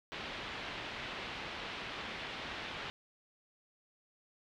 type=low-pass noise; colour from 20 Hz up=white; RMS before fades=-43 dBFS; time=0.12-2.9 s; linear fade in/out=0 ms; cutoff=3400 Hz; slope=24 dB/octave; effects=none

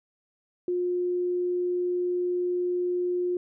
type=tone; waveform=sine; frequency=356.9 Hz; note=F4; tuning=38 cents sharp; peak=-24 dBFS; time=0.68-3.37 s; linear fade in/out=2 ms; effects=none

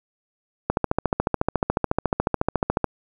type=click train; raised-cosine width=1 ms; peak=-5 dBFS; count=31; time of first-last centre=0.7-2.843 s; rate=14 Hz; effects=none

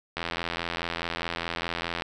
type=click train; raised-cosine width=0.3 ms; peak=-13 dBFS; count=158; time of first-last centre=0.17-2.021 s; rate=84.8 Hz; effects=none

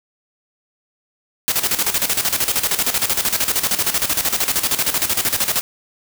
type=noise with tremolo; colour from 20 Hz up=white; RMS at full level=-17 dBFS; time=1.48-5.61 s; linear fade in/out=0 ms; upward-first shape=square; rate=13 Hz; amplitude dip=70%; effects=none

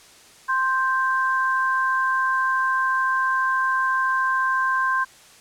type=tone pair together; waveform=sine; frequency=1049 / 1568.3 Hz; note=C6 / G6; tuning=+4 / 0 cents; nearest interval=perfect fifth; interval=696 cents; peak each=-21 / -22 dBFS; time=0.48-5.05 s; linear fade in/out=20 ms; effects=white hiss -49 dBFS RMS until 5.4 s + low-pass 9000 Hz 12 dB/octave

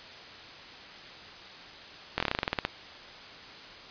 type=slowing click train; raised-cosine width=0.3 ms; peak=-10 dBFS; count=13; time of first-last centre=2.18-2.65 s; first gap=22 ms; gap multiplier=1.1; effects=white hiss -46 dBFS RMS until 3.9 s + resampled to 11025 Hz

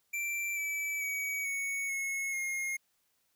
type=tone with pitch steps; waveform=square; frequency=2349 / 2306 / 2264 / 2222 / 2182 / 2142 Hz; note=D7 / D7 / C#7 / C#7 / C#7 / C7; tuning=0 / -32 / +36 / +4 / -28 / +40 cents; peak=-33 dBFS; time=0.13-2.77 s; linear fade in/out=10 ms; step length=440 ms; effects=white hiss -75 dBFS RMS until 3.35 s

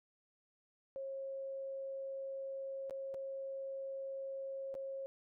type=tone with dropouts; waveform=sine; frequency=541 Hz; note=C#5; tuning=42 cents flat; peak=-40 dBFS; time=0.96-5.06 s; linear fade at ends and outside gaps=0 ms; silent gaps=2.897-2.908 / 3.141-3.145 / 4.742-4.751 s; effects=none

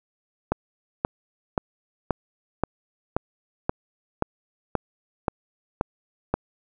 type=click train; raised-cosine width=1 ms; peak=-7 dBFS; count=12; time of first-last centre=0.52-6.34 s; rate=1.89 Hz; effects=none

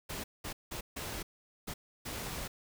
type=noise bursts at uneven times; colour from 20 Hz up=pink; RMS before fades=-40 dBFS; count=6; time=0.09-0.24 / 0.44-0.53 / 0.71-0.81 / 0.96-1.23 / 1.67-1.74 / 2.05-2.48 s; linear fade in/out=10 ms; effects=none

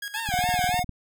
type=tone with tremolo; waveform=sawtooth; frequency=1645 Hz; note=G#6; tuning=17 cents flat; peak=-27 dBFS; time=0.02-0.69 s; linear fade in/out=5 ms; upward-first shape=square; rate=8.4 Hz; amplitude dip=70%
type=tone with vibrato; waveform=15% pulse; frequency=830.6 Hz; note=G#5; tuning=in tune; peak=-23 dBFS; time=0.14-0.8 s; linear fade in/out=10 ms; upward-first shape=sine; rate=3.5 Hz; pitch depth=170 cents each way
type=click train; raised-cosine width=5 ms; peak=-21 dBFS; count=13; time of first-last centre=0.29-0.893 s; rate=19.9 Hz
type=tone; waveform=square; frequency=722 Hz; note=F#5; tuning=43 cents flat; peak=-24 dBFS; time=0.31-0.84 s; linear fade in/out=20 ms
effects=none

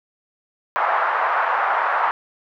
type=band-pass noise; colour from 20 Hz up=white; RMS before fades=-20 dBFS; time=0.76-2.11 s; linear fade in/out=0 ms; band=710 to 1400 Hz; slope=24 dB/octave; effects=none

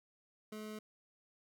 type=tone; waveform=25% pulse; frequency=214.4 Hz; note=A3; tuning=45 cents flat; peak=-40 dBFS; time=0.52-0.79 s; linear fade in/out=5 ms; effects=none

